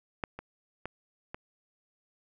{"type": "clicks", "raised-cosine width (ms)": 0.5, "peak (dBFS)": [-16, -25, -21, -23], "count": 4, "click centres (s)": [0.238, 0.39, 0.856, 1.345], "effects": []}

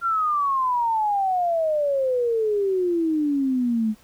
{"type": "exponential sweep", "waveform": "sine", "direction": "down", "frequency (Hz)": [1393, 211.7], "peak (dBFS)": -19, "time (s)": [0.01, 3.95], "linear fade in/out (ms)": 50, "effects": ["pink hiss -55 dBFS RMS until 4.03 s"]}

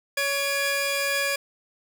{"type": "tone cluster", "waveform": "sawtooth", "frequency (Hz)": [560, 1678, 2401], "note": ["C#5", "G#6", "D7"], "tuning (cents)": [18, 17, 38], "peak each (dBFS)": [-24, -25, -24], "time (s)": [0.17, 1.36], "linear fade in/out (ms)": 5, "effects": []}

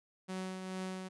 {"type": "tone with tremolo", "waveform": "sawtooth", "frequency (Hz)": 187, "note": "F#3", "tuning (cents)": 19, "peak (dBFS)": -33, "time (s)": [0.28, 1.09], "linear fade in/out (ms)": 20, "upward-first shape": "triangle", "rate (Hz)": 2.3, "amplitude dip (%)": 45, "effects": ["resampled to 24000 Hz"]}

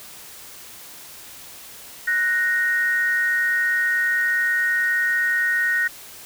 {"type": "tone pair together", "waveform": "sine", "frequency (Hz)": [1480, 1864.7], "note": ["F#6", "A#6"], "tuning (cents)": [0, 0], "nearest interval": "major third", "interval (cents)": 400, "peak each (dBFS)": [-23, -19], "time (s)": [2.07, 5.88], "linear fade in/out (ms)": 10, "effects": ["white hiss -41 dBFS RMS until 6.25 s"]}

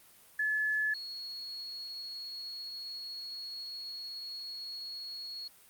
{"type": "tone pair in turn", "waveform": "sine", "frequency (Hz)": [1719, 4332], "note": ["A6", "C#8"], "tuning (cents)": [-41, -41], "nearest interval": "octave + major third", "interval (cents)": 1600, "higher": "second", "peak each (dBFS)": [-28, -39], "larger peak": "first", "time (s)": [[0.39, 0.94], [0.94, 5.48]], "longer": "second", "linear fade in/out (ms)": 5, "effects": ["white hiss -59 dBFS RMS until 5.69 s", "Opus 32 kbps"]}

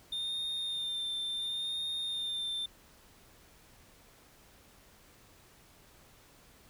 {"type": "tone with vibrato", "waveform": "triangle", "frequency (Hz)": 3620, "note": "A7", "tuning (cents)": 48, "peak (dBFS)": -32, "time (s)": [0.12, 2.66], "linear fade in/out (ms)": 5, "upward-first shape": "sine", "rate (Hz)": 0.71, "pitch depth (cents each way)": 25, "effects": ["pink hiss -60 dBFS RMS until 6.69 s"]}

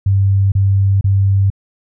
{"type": "tone bursts", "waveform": "sine", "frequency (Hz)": 98, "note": "G2", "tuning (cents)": 0, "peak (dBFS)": -9, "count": 3, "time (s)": [0.06, 1.502], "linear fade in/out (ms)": 5, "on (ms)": 460, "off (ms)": 31, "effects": []}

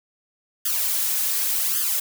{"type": "noise with flanger", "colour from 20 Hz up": "blue", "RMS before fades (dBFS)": -23, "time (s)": [0.65, 2], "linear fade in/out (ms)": 5, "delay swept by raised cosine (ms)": [0.62, 4.82], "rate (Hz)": 0.88, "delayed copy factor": 0.85, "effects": []}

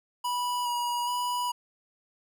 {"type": "tone with vibrato", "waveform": "square", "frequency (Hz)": 972, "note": "B5", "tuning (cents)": -28, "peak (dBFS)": -28, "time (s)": [0.24, 1.52], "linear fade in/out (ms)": 10, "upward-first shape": "square", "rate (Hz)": 1.2, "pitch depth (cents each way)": 15, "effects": []}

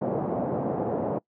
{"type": "band-pass noise", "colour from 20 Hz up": "white", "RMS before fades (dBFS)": -28, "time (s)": [0.01, 1.19], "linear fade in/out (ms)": 10, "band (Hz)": [120, 680], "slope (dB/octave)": 24, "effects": ["noise-tail reverb RT60 0.1 s tail -23 dB re dry"]}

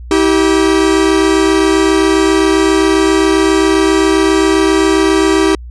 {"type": "tone pair together", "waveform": "45% pulse", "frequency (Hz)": [321.2, 388.7], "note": ["E4", "G4"], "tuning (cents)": [-45, -15], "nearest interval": "minor third", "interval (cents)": 330, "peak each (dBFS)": -11, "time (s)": [0.11, 5.55], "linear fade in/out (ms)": 2, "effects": ["added 60 Hz sine -26 dBFS peak until 5.7 s", "resampled to 22050 Hz"]}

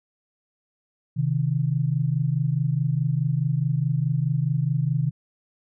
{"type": "tone pair together", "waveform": "sine", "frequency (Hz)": [130.81, 155.56], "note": ["C3", "D#3"], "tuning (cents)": [0, 0], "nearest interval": "minor third", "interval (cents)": 300, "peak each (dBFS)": -23, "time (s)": [1.16, 5.11], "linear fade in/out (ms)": 20, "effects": []}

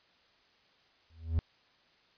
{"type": "tone with exponential growth", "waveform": "triangle", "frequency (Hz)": 81.4, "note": "E2", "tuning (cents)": -21, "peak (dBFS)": -21, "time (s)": [1.1, 1.39], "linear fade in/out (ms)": 0, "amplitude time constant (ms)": 63, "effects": ["white hiss -66 dBFS RMS until 2.17 s", "resampled to 11025 Hz"]}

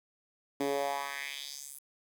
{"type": "tone with high-pass filter sweep", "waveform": "10% pulse", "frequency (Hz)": 140.2, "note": "C#3", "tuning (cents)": 20, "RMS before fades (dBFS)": -36, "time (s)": [0.6, 1.79], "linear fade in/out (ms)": 5, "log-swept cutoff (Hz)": [290, 11000], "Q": 2.5, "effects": ["9-bit"]}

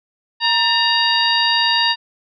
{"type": "harmonic tone with a mistuned harmonic", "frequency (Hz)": 941, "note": "A#5", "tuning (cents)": 16, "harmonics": [1, 2, 3, 4, 5], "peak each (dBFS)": [-20, -20, -20, -20, -20], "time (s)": [0.4, 1.96], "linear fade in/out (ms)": 50, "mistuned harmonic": 2, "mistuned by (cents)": -78, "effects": []}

